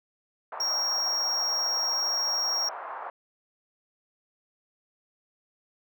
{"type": "band-pass noise", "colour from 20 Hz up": "pink", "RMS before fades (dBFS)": -38, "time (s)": [0.52, 3.1], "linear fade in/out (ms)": 2, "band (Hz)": [690, 1300], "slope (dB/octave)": 24}
{"type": "tone", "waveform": "triangle", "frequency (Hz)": 5588, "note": "F8", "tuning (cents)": 0, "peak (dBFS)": -24, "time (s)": [0.6, 2.69], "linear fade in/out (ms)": 5}
{"effects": []}